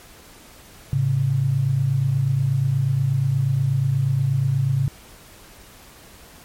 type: tone pair together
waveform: sine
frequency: 109 / 137.33 Hz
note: A2 / C#3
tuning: -16 / -16 cents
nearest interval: major third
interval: 400 cents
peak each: -23 / -18 dBFS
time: 0.93-4.88 s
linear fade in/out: 0 ms
effects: pink hiss -46 dBFS RMS until 6.44 s + MP3 64 kbps